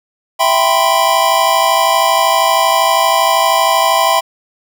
square chord, C major seventh, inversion first, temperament equal with one note detuned, 659.3 / 784 / 987.8 / 1040.5 Hz, E5 / G5 / B5 / C6, 0 / 0 / 0 / -10 cents, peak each -16 dBFS, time 0.39-4.21 s, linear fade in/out 20 ms, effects none

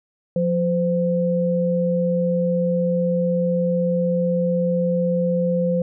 sine tone pair together, 176.8 / 514.4 Hz, F3 / C5, +22 / -30 cents, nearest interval octave + tritone, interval 1848 cents, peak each -20 dBFS, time 0.36-5.82 s, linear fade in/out 2 ms, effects none

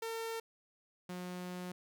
sawtooth tone pair in turn, 453.5 / 179.97 Hz, A#4 / F#3, -48 / -48 cents, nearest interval octave + major third, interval 1600 cents, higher first, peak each -34 / -37 dBFS, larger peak first, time 0.02-0.4 / 1.09-1.72 s, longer second, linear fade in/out 5 ms, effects none

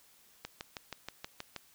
click train, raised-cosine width 0.2 ms, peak -22 dBFS, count 8, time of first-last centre 0.45-1.563 s, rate 6.29 Hz, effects white hiss -63 dBFS RMS until 1.74 s

